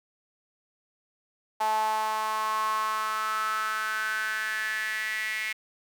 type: tone with high-pass filter sweep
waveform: sawtooth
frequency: 216.9 Hz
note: A3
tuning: 25 cents flat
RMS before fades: -29 dBFS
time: 1.6-5.53 s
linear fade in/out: 10 ms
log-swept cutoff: 840 to 2100 Hz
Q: 7.4
effects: none